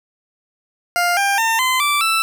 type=tone with pitch steps; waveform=20% pulse; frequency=702 / 797.1 / 905.1 / 1027.8 / 1167.1 / 1325.2 Hz; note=F5 / G5 / A5 / C6 / D6 / E6; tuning=+9 / +29 / +49 / -31 / -11 / +9 cents; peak=-10 dBFS; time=0.96-2.22 s; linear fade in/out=0 ms; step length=210 ms; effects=none